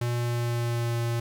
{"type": "tone with pitch glide", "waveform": "square", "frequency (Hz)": [120, 117.46], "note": ["B2", "A#2"], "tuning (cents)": [-49, 14], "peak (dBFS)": -26, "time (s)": [0.01, 1.2], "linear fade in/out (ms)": 5, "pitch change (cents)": -37, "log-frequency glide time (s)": [0.14, 0.99], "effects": ["10-bit"]}